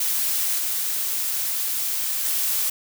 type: noise with level steps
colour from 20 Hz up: blue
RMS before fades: -23 / -25 / -23 dBFS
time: 0-2.7 s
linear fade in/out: 5 ms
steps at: 0.58 / 2.25 s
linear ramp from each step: 2 ms
effects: none